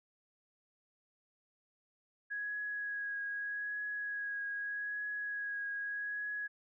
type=tone with vibrato; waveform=sine; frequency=1661.2 Hz; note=G#6; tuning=in tune; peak=-36 dBFS; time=2.3-6.48 s; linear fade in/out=20 ms; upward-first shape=triangle; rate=0.81 Hz; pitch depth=19 cents each way; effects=none